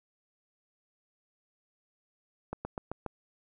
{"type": "slowing click train", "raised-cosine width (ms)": 1, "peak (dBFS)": -21, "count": 5, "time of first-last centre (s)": [2.53, 3.063], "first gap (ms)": 120, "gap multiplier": 1.07, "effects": []}